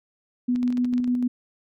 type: tone with tremolo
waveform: sine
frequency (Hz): 246.9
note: B3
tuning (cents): 0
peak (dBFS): -19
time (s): 0.48-1.28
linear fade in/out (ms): 10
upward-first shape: square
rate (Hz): 6.7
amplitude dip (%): 30
type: clicks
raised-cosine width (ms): 0.2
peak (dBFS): -25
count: 9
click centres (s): 0.56 / 0.63 / 0.678 / 0.726 / 0.772 / 0.846 / 0.937 / 0.98 / 1.043
effects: none